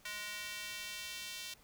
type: tone with high-pass filter sweep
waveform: square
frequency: 208.5 Hz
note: G#3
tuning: 7 cents sharp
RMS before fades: -44 dBFS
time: 0.05-1.54 s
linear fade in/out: 5 ms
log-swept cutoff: 1900 to 3200 Hz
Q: 1.3
effects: pink hiss -64 dBFS RMS until 1.63 s